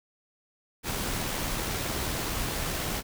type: noise with amplitude modulation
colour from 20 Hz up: pink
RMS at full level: -30 dBFS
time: 0.83-3.03 s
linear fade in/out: 50 ms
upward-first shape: sine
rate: 78.7 Hz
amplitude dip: 25%
effects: none